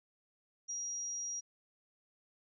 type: tone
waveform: sine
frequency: 5720 Hz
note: F8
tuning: 41 cents sharp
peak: -37 dBFS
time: 0.68-1.41 s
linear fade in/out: 20 ms
effects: none